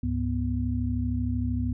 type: tone cluster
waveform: sine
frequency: 70.3 / 103.3 / 245.8 Hz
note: C#2 / G#2 / B3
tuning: +25 / -9 / -8 cents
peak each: -29 dBFS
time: 0.03-1.73 s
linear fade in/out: 5 ms
effects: none